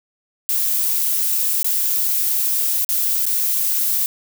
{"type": "noise with dropouts", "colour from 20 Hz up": "violet", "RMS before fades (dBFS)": -19, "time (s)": [0.49, 4.06], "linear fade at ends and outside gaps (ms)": 0, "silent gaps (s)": [[1.63, 1.645], [2.847, 2.89], [3.255, 3.265]], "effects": []}